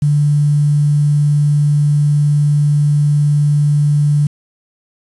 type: tone with quantisation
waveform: sine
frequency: 146.83 Hz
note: D3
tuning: in tune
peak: -9 dBFS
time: 0.02-4.27 s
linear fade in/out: 5 ms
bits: 6
effects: resampled to 24000 Hz